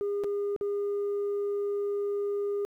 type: tone with dropouts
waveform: sine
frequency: 406 Hz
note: G#4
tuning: 39 cents flat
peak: -25 dBFS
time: 0.01-2.65 s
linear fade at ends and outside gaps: 0 ms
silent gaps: 0.237-0.243 / 0.563-0.611 s
effects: tanh soft clip ceiling -26 dBFS + 11-bit